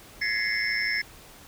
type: tone cluster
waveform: sine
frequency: 1693 / 1881 / 2064 / 2176 / 5300 Hz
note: G#6 / A#6 / C7 / C#7 / E8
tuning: +33 / +15 / -24 / -33 / +9 cents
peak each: -30 / -34 / -28 / -31 / -32 dBFS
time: 0.21-1.02 s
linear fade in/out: 10 ms
effects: tanh soft clip ceiling -14 dBFS + pink hiss -49 dBFS RMS until 1.47 s

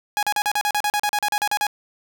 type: tone bursts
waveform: sawtooth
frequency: 830.6 Hz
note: G#5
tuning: in tune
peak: -15 dBFS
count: 16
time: 0.17-1.668 s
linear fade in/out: 0 ms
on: 58 ms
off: 38 ms
effects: none

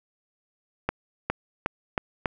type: accelerating click train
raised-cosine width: 0.5 ms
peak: -9 dBFS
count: 5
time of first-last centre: 0.89-2.258 s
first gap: 410 ms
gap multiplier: 0.88
effects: none

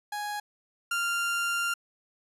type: tone pair in turn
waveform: 30% pulse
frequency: 830.6 / 1392.1 Hz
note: G#5 / F6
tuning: 0 / -6 cents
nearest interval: major sixth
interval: 894 cents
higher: second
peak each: -29 / -24 dBFS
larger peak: second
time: 0.12-0.4 / 0.91-1.74 s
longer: second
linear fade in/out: 5 ms
effects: resampled to 32000 Hz

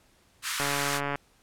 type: high-pass noise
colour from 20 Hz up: pink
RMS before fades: -31 dBFS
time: 0.42-1.01 s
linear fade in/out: 50 ms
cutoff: 1100 Hz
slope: 48 dB/octave
type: click train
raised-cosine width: 0.5 ms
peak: -15 dBFS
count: 80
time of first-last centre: 0.6-1.156 s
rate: 142 Hz
effects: pink hiss -63 dBFS RMS until 1.42 s + low-pass 12000 Hz 12 dB/octave

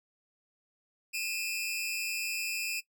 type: tone pair together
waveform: sawtooth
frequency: 2450 / 2637 Hz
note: D#7 / E7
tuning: -27 / 0 cents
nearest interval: minor second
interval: 127 cents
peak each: -31 / -32 dBFS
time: 1.13-2.81 s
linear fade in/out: 20 ms
effects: noise-tail reverb RT60 0.1 s tail -18 dB re dry

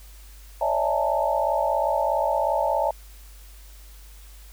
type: tone cluster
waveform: sine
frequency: 552 / 595 / 660 / 846 / 903 Hz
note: C#5 / D5 / E5 / G#5 / A5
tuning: -7 / +22 / +2 / +32 / +45 cents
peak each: -28 / -27 / -26 / -27 / -26 dBFS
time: 0.61-2.91 s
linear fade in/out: 5 ms
effects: added 50 Hz sine -43 dBFS peak until 4.52 s + white hiss -52 dBFS RMS until 4.52 s

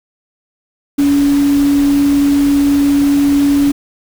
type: tone in noise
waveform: sine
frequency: 283.5 Hz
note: C#4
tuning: 39 cents sharp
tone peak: -8 dBFS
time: 0.98-3.72 s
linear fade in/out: 10 ms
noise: pink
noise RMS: -26 dBFS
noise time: 0.98-3.72 s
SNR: +15 dB
effects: none

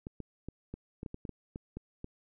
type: clicks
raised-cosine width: 3 ms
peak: -27 dBFS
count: 12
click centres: 0.069 / 0.203 / 0.486 / 0.74 / 1.031 / 1.062 / 1.144 / 1.252 / 1.293 / 1.559 / 1.77 / 2.044 s
effects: none

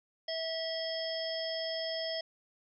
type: harmonic tone with a mistuned harmonic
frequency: 651 Hz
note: E5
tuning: 22 cents flat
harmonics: 1 / 3 / 5 / 7 / 8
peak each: -36 / -44 / -41 / -47 / -39 dBFS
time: 0.28-2.21 s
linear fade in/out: 5 ms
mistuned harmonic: 7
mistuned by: +21 cents
effects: none

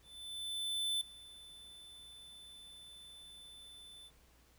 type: tone with ADSR envelope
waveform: square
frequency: 3520 Hz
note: A7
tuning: in tune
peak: -33 dBFS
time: 0.02-4.11 s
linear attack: 990 ms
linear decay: 4 ms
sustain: -20 dB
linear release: 47 ms
effects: added 60 Hz sine -68 dBFS peak until 4.58 s + pink hiss -68 dBFS RMS until 4.58 s

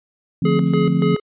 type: chord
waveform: sine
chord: D minor seventh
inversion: none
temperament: equal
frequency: 146.83 / 174.61 / 220 / 261.6 Hz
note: D3 / F3 / A3 / C4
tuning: 0 / 0 / 0 / 0 cents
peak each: -21 / -17 / -23 / -22 dBFS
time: 0.42-1.15 s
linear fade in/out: 5 ms
type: tone with tremolo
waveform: square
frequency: 421.2 Hz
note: G#4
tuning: 24 cents sharp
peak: -19 dBFS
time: 0.45-1.2 s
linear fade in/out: 5 ms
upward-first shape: square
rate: 3.5 Hz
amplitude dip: 75%
type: noise with exponential decay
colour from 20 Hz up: violet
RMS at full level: -33 dBFS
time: 0.66-1.22 s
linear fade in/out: 0 ms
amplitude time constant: 120 ms
effects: resampled to 8000 Hz

